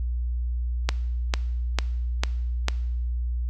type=click train; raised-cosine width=0.2 ms; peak=-5 dBFS; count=5; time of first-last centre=0.89-2.684 s; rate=2.23 Hz; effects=noise-tail reverb RT60 0.9 s tail -19 dB re dry + added 60 Hz sine -24 dBFS peak until 3.49 s